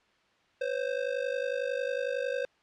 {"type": "ring-modulated tone", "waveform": "square", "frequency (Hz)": 523.3, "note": "C5", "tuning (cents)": 0, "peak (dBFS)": -27, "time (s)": [0.61, 2.45], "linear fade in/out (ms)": 0, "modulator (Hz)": 25.5, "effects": ["white hiss -66 dBFS RMS until 2.62 s", "low-pass 3000 Hz 12 dB/octave"]}